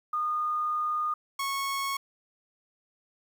sine / sawtooth tone pair in turn, 1224 / 1100.8 Hz, D#6 / C#6, -29 / -12 cents, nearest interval major second, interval 183 cents, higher first, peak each -26 / -25 dBFS, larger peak second, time 0.13-1.14 / 1.39-1.97 s, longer first, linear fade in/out 5 ms, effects 10-bit

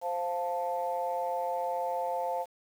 sine chord, F major, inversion second, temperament equal, 523.3 / 698.5 / 880 Hz, C5 / F5 / A5, 0 / 0 / 0 cents, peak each -33 dBFS, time 0.01-2.46 s, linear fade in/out 50 ms, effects tanh soft clip ceiling -21 dBFS + 9-bit

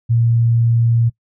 sine tone, 116.54 Hz, A#2, in tune, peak -11 dBFS, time 0.09-1.1 s, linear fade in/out 20 ms, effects noise-tail reverb RT60 0.1 s tail -21 dB re dry

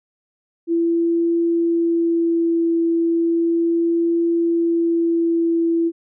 sine tone with vibrato, 335.4 Hz, E4, 30 cents sharp, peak -15 dBFS, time 0.67-5.92 s, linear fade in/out 50 ms, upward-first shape triangle, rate 0.35 Hz, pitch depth 11 cents each way, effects none

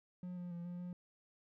triangle tone with pitch steps, 179.7 / 177 / 172.1 / 176.3 / 178 Hz, F3 / F3 / F3 / F3 / F3, +50 / +23 / -25 / +17 / +33 cents, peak -40 dBFS, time 0.23-0.93 s, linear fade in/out 2 ms, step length 140 ms, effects none

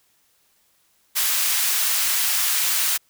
white high-pass noise, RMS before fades -21 dBFS, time 1.15-2.98 s, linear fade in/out 20 ms, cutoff 1200 Hz, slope 12 dB/octave, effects white hiss -63 dBFS RMS until 3.09 s

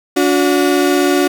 35% pulse tone pair together, 287.4 / 363.1 Hz, D4 / F#4, -37 / -33 cents, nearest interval major third, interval 404 cents, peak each -12 dBFS, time 0.16-1.28 s, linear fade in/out 10 ms, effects none

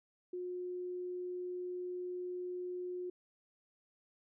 sine tone, 360 Hz, F#4, 47 cents flat, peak -38 dBFS, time 0.33-3.1 s, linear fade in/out 5 ms, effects none

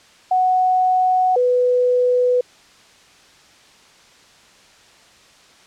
sine tone pair in turn, 740 / 496.1 Hz, F#5 / B4, 0 / +8 cents, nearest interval perfect fifth, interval 692 cents, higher first, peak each -13 dBFS, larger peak neither, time 0.31-1.36 / 1.36-2.41 s, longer neither, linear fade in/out 5 ms, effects white hiss -49 dBFS RMS until 5.66 s + low-pass 6000 Hz 12 dB/octave

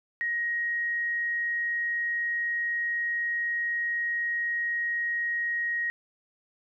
sine tone, 1884 Hz, A#6, 18 cents sharp, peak -26 dBFS, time 0.21-5.9 s, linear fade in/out 0 ms, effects none

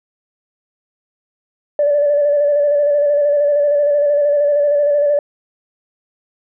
sine tone with vibrato, 581 Hz, D5, 19 cents flat, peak -10 dBFS, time 1.79-5.19 s, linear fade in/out 2 ms, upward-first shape square, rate 13 Hz, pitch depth 26 cents each way, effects tanh soft clip ceiling -6 dBFS

